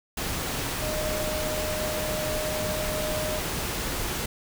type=tone in noise; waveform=sine; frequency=615 Hz; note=D#5; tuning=20 cents flat; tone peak=-30 dBFS; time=0.82-3.39 s; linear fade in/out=5 ms; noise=pink; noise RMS=-30 dBFS; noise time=0.17-4.26 s; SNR=-3 dB; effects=none